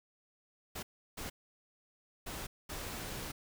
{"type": "noise bursts at uneven times", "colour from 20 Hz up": "pink", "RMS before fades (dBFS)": -42, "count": 4, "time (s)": [[0.75, 0.83], [1.17, 1.3], [2.26, 2.47], [2.69, 3.32]], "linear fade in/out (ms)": 10, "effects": []}